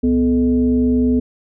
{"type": "tone with frequency modulation", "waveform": "sine", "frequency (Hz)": 249.9, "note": "B3", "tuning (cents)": 21, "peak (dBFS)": -12, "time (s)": [0.03, 1.2], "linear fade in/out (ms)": 10, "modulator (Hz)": 183, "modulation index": 0.65, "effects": []}